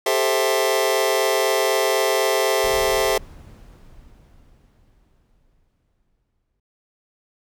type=chord; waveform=sawtooth; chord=A minor seventh; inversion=third; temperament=just; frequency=396 / 440 / 528 / 660 Hz; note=G4 / A4 / C5 / E5; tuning=+18 / 0 / +16 / +2 cents; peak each=-19 dBFS; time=0.06-3.18 s; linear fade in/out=5 ms
type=noise with exponential decay; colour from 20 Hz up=brown; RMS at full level=-33 dBFS; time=2.64-6.6 s; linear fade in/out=2 ms; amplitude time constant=860 ms
effects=none